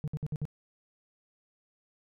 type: tone bursts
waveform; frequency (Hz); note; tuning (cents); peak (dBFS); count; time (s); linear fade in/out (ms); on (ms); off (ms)
sine; 150.2; D3; +39; -27; 5; 0.04-0.453; 0; 37; 57
effects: tanh soft clip ceiling -29 dBFS